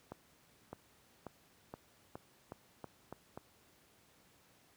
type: accelerating click train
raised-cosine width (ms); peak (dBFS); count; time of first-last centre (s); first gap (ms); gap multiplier
1; -30; 9; 0.12-3.375; 610; 0.88
effects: pink hiss -67 dBFS RMS until 4.76 s + high-pass 80 Hz 12 dB/octave